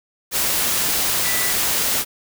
sine tone in noise, 1975.5 Hz, B6, in tune, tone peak -26 dBFS, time 1.23-1.54 s, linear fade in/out 50 ms, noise white, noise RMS -20 dBFS, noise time 0.31-2.05 s, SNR -9 dB, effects none

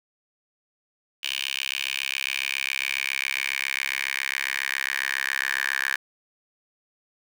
10% pulse tone with high-pass filter sweep, 67.3 Hz, C2, 49 cents sharp, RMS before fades -28 dBFS, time 1.23-5.96 s, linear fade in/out 5 ms, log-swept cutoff 2800 to 1700 Hz, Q 5, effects none

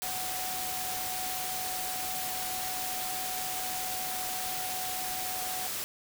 sine tone in noise, 743 Hz, F#5, 7 cents sharp, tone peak -38 dBFS, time 0.03-5.67 s, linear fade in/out 0 ms, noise white, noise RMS -35 dBFS, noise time 0.02-5.84 s, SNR -6 dB, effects none

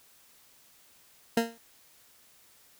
20% pulse tone with exponential decay, 230.5 Hz, A#3, 19 cents flat, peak -15 dBFS, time 1.37-1.58 s, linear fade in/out 5 ms, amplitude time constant 44 ms, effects white hiss -60 dBFS RMS until 2.79 s

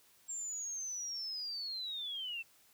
sine linear sweep, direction down, 7459 to 2637 Hz, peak -38 dBFS, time 0.28-2.43 s, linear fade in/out 20 ms, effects white hiss -66 dBFS RMS until 2.73 s

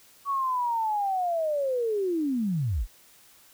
sine linear sweep, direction down, 1132 to 33.24 Hz, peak -24 dBFS, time 0.25-2.87 s, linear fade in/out 50 ms, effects white hiss -56 dBFS RMS until 3.53 s

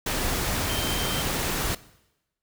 sine tone in noise, 3136 Hz, G7, in tune, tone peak -33 dBFS, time 0.69-1.22 s, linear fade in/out 5 ms, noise pink, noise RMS -27 dBFS, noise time 0.06-1.75 s, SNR -9 dB, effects noise-tail reverb RT60 0.9 s tail -19 dB re dry

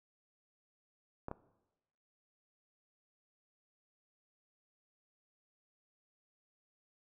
clicks, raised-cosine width 1 ms, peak -26 dBFS, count 2, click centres 1.284 / 1.314 s, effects noise-tail reverb RT60 1.0 s tail -18 dB re dry

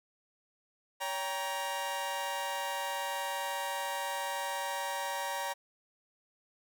sawtooth chord, G diminished, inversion second, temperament just, 564.5 / 784 / 940.8 Hz, Db5 / G5 / Bb5, +31 / 0 / +16 cents, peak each -36 / -36 / -32 dBFS, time 1-5.54 s, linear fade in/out 20 ms, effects none

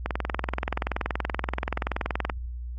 click train, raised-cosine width 0.5 ms, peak -12 dBFS, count 48, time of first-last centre 0.06-2.298 s, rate 21 Hz, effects added 60 Hz sine -32 dBFS peak until 2.78 s + AAC 32 kbps

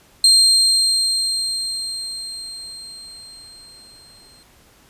35% pulse tone with exponential decay, 4186 Hz, C8, in tune, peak -7 dBFS, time 0.24-4.43 s, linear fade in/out 2 ms, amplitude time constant 910 ms, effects pink hiss -52 dBFS RMS until 4.89 s + resampled to 32000 Hz

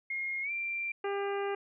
sine tone with pitch glide, 2142 to 2363 Hz, C7 to D7, +40 to +10 cents, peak -32 dBFS, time 0.1-0.92 s, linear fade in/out 5 ms, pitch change +170 cents, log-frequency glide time 0.42-0.51 s
harmonic tone, 399.8 Hz, G4, 34 cents sharp, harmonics 1 / 2 / 3 / 4 / 5 / 6 / 7, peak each -32 / -38 / -42 / -44 / -46 / -48 / -49 dBFS, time 1.04-1.55 s, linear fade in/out 5 ms
effects none

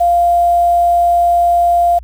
sine tone with quantisation, 695 Hz, F5, 9 cents flat, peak -8 dBFS, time 0-1.99 s, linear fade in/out 10 ms, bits 6, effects added 60 Hz sine -30 dBFS peak until 2.03 s

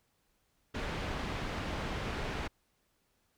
pink low-pass noise, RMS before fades -37 dBFS, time 0.74-2.48 s, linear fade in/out 10 ms, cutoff 3100 Hz, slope 12 dB/octave, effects pink hiss -75 dBFS RMS until 3.37 s

